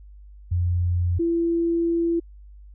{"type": "tone pair in turn", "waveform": "sine", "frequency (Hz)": [88, 336.7], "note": ["F2", "E4"], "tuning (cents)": [14, 37], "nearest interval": "octave + major seventh", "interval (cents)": 2323, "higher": "second", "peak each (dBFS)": -19, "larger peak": "neither", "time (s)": [[0.51, 1.19], [1.19, 2.2]], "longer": "second", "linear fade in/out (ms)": 10, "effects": ["added 50 Hz sine -42 dBFS peak until 2.74 s"]}